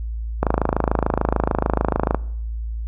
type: click train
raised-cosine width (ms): 1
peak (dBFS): -3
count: 47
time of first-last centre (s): 0.43-2.146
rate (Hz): 26.8
effects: noise-tail reverb RT60 0.7 s tail -22 dB re dry + added 56 Hz sine -24 dBFS peak until 2.87 s